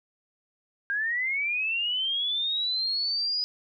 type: linear sweep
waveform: sine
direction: up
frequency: 1594 to 4978 Hz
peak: -25 dBFS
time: 0.9-3.44 s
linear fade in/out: 0 ms
effects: none